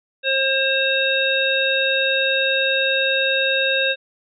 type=harmonic tone; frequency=535 Hz; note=C5; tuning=38 cents sharp; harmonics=1 / 3 / 5 / 7; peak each=-22 / -22 / -22 / -22 dBFS; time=0.23-3.96 s; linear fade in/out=50 ms; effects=none